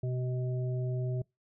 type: harmonic tone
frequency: 126.4 Hz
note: B2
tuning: 41 cents sharp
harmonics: 1 / 3 / 5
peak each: -30 / -40 / -44 dBFS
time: 0.03-1.22 s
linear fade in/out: 5 ms
effects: noise-tail reverb RT60 0.2 s tail -25 dB re dry